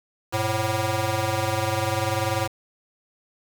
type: ring-modulated tone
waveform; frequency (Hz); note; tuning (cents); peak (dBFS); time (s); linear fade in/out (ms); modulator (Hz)
15% pulse; 218.1; A3; -15; -13; 0.32-2.48; 20; 317
effects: 7-bit